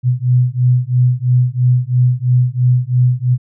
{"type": "beating tone pair", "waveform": "sine", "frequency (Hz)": [123.47, 126.47], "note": ["B2", "B2"], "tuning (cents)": [0, 42], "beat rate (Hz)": 3, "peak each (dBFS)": -13, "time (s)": [0.03, 3.38], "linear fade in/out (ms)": 50, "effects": []}